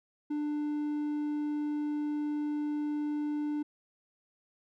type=tone; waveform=triangle; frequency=296.9 Hz; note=D4; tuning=19 cents sharp; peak=-28 dBFS; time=0.3-3.63 s; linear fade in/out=10 ms; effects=none